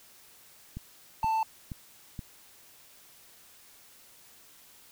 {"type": "click train", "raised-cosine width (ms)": 5, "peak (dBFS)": -25, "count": 4, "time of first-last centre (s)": [0.77, 2.192], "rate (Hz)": 2.11}
{"type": "tone", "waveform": "triangle", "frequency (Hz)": 886, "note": "A5", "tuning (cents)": 12, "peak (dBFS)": -23, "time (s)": [1.23, 1.43], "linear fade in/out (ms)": 2}
{"effects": ["white hiss -56 dBFS RMS until 4.91 s"]}